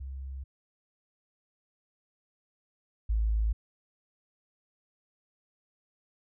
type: tone pair in turn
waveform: sine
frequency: 66.9 / 54.2 Hz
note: C2 / A1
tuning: +39 / -25 cents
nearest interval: major third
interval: 364 cents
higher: first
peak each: -36 / -24 dBFS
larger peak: second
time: 0-0.44 / 3.09-3.53 s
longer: neither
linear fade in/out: 10 ms
effects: none